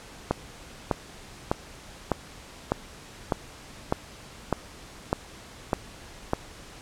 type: click train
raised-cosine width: 1 ms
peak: -8 dBFS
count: 11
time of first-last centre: 0.31-6.334 s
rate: 1.66 Hz
effects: pink hiss -46 dBFS RMS until 6.81 s + low-pass 9000 Hz 12 dB/octave